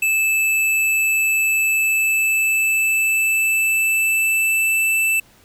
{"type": "tone with pitch glide", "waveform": "square", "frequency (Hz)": [2625, 2648], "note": ["E7", "E7"], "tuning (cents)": [-8, 7], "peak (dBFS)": -16, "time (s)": [0.02, 5.2], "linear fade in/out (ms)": 5, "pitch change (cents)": 15, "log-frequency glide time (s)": [1.71, 4.94], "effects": ["pink hiss -52 dBFS RMS until 5.44 s"]}